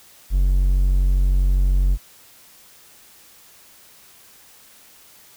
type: tone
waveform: triangle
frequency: 46.25 Hz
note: F#1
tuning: in tune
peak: -12 dBFS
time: 0.3-1.98 s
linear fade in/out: 50 ms
effects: white hiss -49 dBFS RMS until 5.36 s